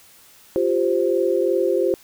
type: chord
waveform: sine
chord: F suspended second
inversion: none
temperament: equal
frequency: 349.2 / 392 / 523.3 Hz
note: F4 / G4 / C5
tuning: 0 / 0 / 0 cents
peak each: -21 dBFS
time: 0.56-1.94 s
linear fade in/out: 0 ms
effects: white hiss -50 dBFS RMS until 2.03 s